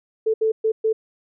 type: tone bursts at uneven times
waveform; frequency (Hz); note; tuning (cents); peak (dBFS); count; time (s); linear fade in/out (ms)
sine; 440.6; A4; +2; -16; 4; 0.26-0.34 / 0.41-0.52 / 0.64-0.72 / 0.84-0.93; 10
effects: none